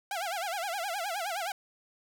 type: tone with vibrato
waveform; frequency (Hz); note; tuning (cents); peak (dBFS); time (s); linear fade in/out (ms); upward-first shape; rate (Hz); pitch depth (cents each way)
sawtooth; 740; F#5; 0; -28; 0.11-1.52; 2; sine; 9.6; 200
effects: none